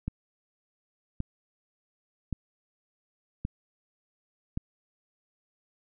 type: click train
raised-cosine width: 5 ms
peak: -18 dBFS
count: 5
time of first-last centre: 0.08-4.574 s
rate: 0.89 Hz
effects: none